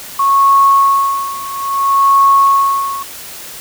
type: tone with tremolo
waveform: sine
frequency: 1101 Hz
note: C#6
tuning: 12 cents flat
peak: -5 dBFS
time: 0.19-3.03 s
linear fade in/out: 5 ms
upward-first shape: sine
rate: 0.6 Hz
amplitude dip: 85%
effects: white hiss -30 dBFS RMS until 3.6 s